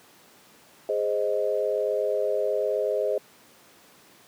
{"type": "chord", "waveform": "sine", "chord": "Ab major", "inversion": "none", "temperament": "equal", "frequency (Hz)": [415.3, 523.3, 622.3], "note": ["Ab4", "C5", "Eb5"], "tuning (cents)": [0, 0, 0], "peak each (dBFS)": -27, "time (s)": [0.89, 3.18], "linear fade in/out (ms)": 2, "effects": ["pink hiss -54 dBFS RMS until 4.27 s", "high-pass 200 Hz 12 dB/octave"]}